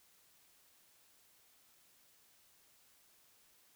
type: silence
effects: white hiss -68 dBFS RMS until 3.75 s